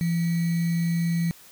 sine tone with sample-and-hold, 168.8 Hz, E3, 41 cents sharp, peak -21 dBFS, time 0.01-1.31 s, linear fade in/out 0 ms, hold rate 2100 Hz, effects white hiss -50 dBFS RMS until 1.51 s

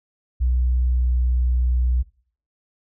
sine tone with pitch glide, 62.1 to 61.71 Hz, B1 to B1, +10 to -1 cents, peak -15 dBFS, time 0.4-2.03 s, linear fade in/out 20 ms, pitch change -11 cents, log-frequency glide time 0.94-1.04 s, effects noise-tail reverb RT60 0.5 s tail -22 dB re dry + tanh soft clip ceiling -13 dBFS

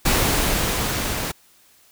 pink noise with level ramp, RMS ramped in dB -18 to -26 dBFS, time 0.05-1.32 s, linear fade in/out 10 ms, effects white hiss -55 dBFS RMS until 1.91 s

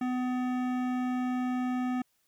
sine tone with hard clipping, 251.4 Hz, B3, 31 cents sharp, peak -30 dBFS, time 0.01-2.02 s, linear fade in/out 5 ms, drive 15 dB, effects white hiss -73 dBFS RMS until 2.27 s

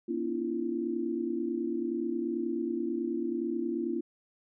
sine tone cluster, 238.9 / 279.6 / 312.3 / 341.6 Hz, A#3 / C#4 / D#4 / F4, +43 / +15 / +7 / -38 cents, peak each -35 / -37 / -38 / -32 dBFS, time 0.08-4.01 s, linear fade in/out 10 ms, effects none

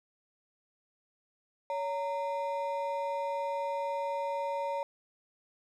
triangle ring-modulated tone, 743 Hz, F#5, 7 cents sharp, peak -26 dBFS, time 1.7-4.83 s, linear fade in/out 0 ms, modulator 181 Hz, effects none

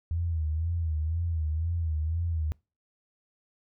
sine tone with vibrato, 81.1 Hz, E2, 28 cents flat, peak -26 dBFS, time 0.11-2.52 s, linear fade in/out 0 ms, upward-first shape sine, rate 2 Hz, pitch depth 93 cents each way, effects noise-tail reverb RT60 0.3 s tail -26 dB re dry

